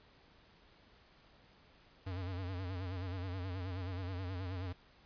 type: tone with vibrato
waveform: square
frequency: 92.1 Hz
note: F#2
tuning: 7 cents flat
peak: -39 dBFS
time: 2.06-4.73 s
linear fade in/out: 10 ms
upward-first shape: sine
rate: 9.4 Hz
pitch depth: 86 cents each way
effects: pink hiss -64 dBFS RMS until 5.05 s + resampled to 11025 Hz